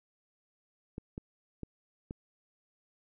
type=clicks; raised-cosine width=3 ms; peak=-26 dBFS; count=4; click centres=0.981 / 1.179 / 1.633 / 2.109 s; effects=none